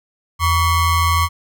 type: ring-modulated tone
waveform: square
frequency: 523.3 Hz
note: C5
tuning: in tune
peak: -11 dBFS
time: 0.39-1.29 s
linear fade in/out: 50 ms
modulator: 607 Hz
effects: none